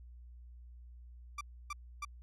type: tone bursts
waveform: 30% pulse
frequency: 1174.7 Hz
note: D6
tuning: in tune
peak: -35 dBFS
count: 3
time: 1.38-2.05 s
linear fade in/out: 5 ms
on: 30 ms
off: 290 ms
effects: added 60 Hz sine -50 dBFS peak until 2.22 s + low-pass 9000 Hz 12 dB/octave